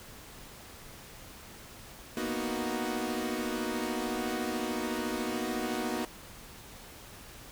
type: chord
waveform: sawtooth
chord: B major seventh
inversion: third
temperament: equal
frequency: 233.1 / 246.9 / 311.1 / 370 Hz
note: A#3 / B3 / D#4 / F#4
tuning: 0 / 0 / 0 / 0 cents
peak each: -33 dBFS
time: 2.17-6.05 s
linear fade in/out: 2 ms
effects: pink hiss -49 dBFS RMS until 7.51 s